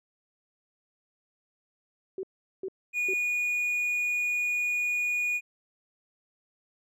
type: tone bursts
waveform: sine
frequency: 380 Hz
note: F#4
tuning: 46 cents sharp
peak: -31 dBFS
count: 3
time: 2.18-3.136 s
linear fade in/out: 2 ms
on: 52 ms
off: 400 ms
type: tone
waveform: triangle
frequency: 2452 Hz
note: D#7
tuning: 26 cents flat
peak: -24 dBFS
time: 2.93-5.41 s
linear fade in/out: 50 ms
effects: none